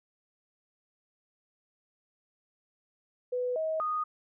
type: tone with pitch steps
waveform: sine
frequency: 496.9 / 635 / 1237 Hz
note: B4 / D#5 / D#6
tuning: +11 / +35 / -10 cents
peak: -28 dBFS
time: 3.32-4.04 s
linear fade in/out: 10 ms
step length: 240 ms
effects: none